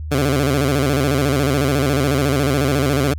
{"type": "tone with vibrato", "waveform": "15% pulse", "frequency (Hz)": 138.59, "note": "C#3", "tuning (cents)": 0, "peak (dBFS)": -9, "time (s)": [0.11, 3.14], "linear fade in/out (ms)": 10, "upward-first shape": "square", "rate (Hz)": 14, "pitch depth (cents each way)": 96, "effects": ["added 77 Hz sine -25 dBFS peak until 3.18 s"]}